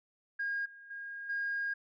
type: tone with level steps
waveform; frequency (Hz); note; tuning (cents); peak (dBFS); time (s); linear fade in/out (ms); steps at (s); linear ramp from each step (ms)
sine; 1626; G#6; -37; -31 / -50 / -40 / -31; 0.39-1.74; 10; 0.65 / 0.9 / 1.29; 10
effects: tanh soft clip ceiling -27 dBFS